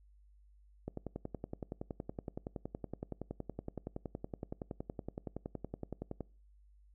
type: click train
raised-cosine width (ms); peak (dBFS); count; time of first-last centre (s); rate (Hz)
2; -26; 58; 0.88-6.207; 10.7
effects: noise-tail reverb RT60 0.4 s tail -24 dB re dry + added 50 Hz sine -60 dBFS peak until 6.94 s